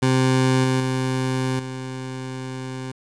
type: tone with level steps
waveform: 20% pulse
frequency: 130 Hz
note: C3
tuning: 11 cents flat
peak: -11 / -13 / -16 / -24 dBFS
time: 0.02-2.92 s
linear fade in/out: 10 ms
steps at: 0.64 / 0.8 / 1.59 s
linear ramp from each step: 2 ms
effects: resampled to 22050 Hz + 8-bit